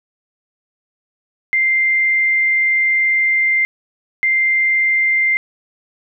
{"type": "tone bursts at uneven times", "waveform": "sine", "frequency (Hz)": 2093, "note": "C7", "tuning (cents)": 0, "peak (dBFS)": -12, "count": 2, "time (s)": [[1.53, 3.65], [4.23, 5.37]], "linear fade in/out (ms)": 0, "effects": []}